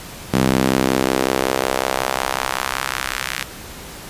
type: tone with high-pass filter sweep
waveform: sawtooth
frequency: 65.41 Hz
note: C2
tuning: in tune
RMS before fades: -20 dBFS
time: 0.33-3.44 s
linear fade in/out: 10 ms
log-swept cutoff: 180 to 1900 Hz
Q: 1.3
effects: pink hiss -35 dBFS RMS until 4.09 s + resampled to 32000 Hz